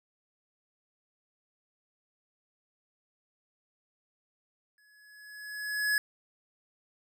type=tone with exponential growth; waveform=square; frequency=1692 Hz; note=G#6; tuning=32 cents sharp; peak=-24 dBFS; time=4.78-5.98 s; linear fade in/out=1 ms; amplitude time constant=260 ms; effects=none